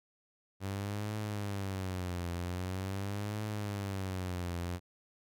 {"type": "tone with vibrato", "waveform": "sawtooth", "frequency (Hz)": 96, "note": "G2", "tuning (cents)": -36, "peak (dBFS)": -31, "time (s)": [0.6, 4.8], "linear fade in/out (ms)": 50, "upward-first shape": "triangle", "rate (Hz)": 0.44, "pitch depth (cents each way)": 190, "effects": []}